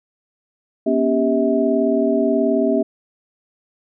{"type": "tone cluster", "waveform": "sine", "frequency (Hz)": [241.1, 279.7, 394.4, 644], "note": ["B3", "C#4", "G4", "E5"], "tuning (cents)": [-41, 16, 11, -41], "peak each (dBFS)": -20, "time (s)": [0.86, 2.83], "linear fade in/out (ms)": 10, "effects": []}